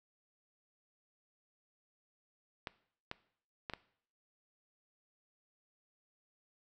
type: clicks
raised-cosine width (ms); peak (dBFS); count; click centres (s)
0.3; -23; 4; 2.672 / 3.114 / 3.698 / 3.736
effects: noise-tail reverb RT60 0.6 s tail -19 dB re dry